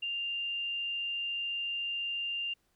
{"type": "tone with frequency modulation", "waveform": "sine", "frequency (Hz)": 2794, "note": "F7", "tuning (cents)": 0, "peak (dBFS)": -32, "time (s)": [0.02, 2.54], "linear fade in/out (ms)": 10, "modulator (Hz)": 61.7, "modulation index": 0.33, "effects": ["pink hiss -74 dBFS RMS until 2.75 s"]}